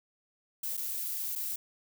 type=noise with dropouts; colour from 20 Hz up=violet; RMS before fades=-35 dBFS; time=0.63-1.56 s; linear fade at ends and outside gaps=5 ms; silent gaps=0.77-0.775 / 1.354-1.358 s; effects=none